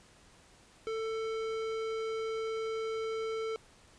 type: tone with tanh clipping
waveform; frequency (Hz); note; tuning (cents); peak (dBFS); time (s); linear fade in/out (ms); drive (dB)
sine; 444.7; A4; +18; -35; 0.87-3.56; 0; 18
effects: pink hiss -60 dBFS RMS until 3.98 s + resampled to 22050 Hz